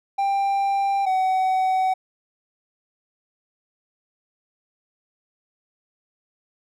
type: tone pair in turn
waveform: triangle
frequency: 791 / 753 Hz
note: G5 / F#5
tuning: +15 / +30 cents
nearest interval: minor second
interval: 85 cents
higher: first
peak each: -17 / -16 dBFS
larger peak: second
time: 0.18-1.06 / 1.06-1.94 s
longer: neither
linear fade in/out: 10 ms
effects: none